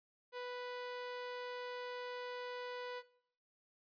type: tone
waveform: sawtooth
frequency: 493.9 Hz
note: B4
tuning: in tune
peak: -38 dBFS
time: 0.32-3.03 s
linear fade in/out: 50 ms
effects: noise-tail reverb RT60 0.6 s tail -18 dB re dry + resampled to 11025 Hz